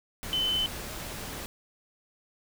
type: tone in noise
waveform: sine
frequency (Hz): 3042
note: F#7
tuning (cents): +47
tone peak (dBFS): -25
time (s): 0.33-0.66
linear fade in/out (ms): 0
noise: pink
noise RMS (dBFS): -38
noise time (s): 0.23-1.46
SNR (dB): +10
effects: none